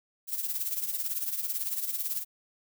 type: noise with tremolo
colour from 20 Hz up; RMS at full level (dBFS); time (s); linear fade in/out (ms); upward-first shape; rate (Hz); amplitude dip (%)
violet; -29; 0.27-2.25; 50; triangle; 18; 75
effects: none